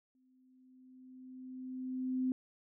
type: tone with exponential growth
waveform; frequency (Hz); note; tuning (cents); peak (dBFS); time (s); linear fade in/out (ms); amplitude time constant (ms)
sine; 257.1; C4; -30; -29; 0.15-2.32; 1; 470
effects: none